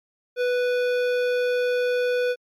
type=tone with hard clipping; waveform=triangle; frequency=493.9 Hz; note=B4; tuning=in tune; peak=-22 dBFS; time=0.36-2.36 s; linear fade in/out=50 ms; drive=18 dB; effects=MP3 96 kbps